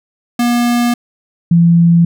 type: tone pair in turn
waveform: square / sine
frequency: 239.8 / 169.56 Hz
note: A#3 / E3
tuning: +49 / +49 cents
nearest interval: tritone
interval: 600 cents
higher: first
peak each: -11 / -5 dBFS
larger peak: second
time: 0.39-0.94 / 1.51-2.05 s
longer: first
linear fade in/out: 5 ms
effects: none